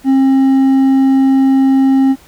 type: tone with hard clipping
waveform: triangle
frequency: 267.8 Hz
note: C4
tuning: 40 cents sharp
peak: -8 dBFS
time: 0.04-2.16 s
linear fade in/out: 50 ms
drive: 7 dB
effects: pink hiss -44 dBFS RMS until 2.27 s